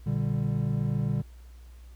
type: chord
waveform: triangle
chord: G minor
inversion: first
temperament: equal with one note detuned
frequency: 119.13 / 146.83 / 196 Hz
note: Bb2 / D3 / G3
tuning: +38 / 0 / 0 cents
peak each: -27 / -26 / -30 dBFS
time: 0.06-1.22 s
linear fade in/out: 10 ms
effects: added 60 Hz sine -45 dBFS peak until 1.95 s + pink hiss -62 dBFS RMS until 1.95 s